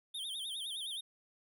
square tone with vibrato, 3400 Hz, G#7, 40 cents sharp, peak -39 dBFS, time 0.14-1.01 s, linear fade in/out 10 ms, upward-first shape sine, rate 9.7 Hz, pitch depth 170 cents each way, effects none

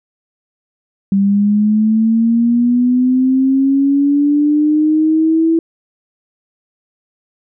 sine linear sweep, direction up, 195.1 to 329.6 Hz, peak -9 dBFS, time 1.12-5.59 s, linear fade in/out 2 ms, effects none

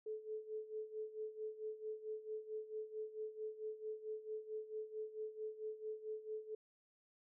sine tone with tremolo, 433 Hz, A4, 28 cents flat, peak -40 dBFS, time 0.06-6.55 s, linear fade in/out 5 ms, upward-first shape sine, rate 4.5 Hz, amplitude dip 80%, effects none

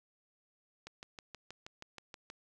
click train, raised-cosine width 0.2 ms, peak -29 dBFS, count 10, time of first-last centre 0.87-2.301 s, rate 6.29 Hz, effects none

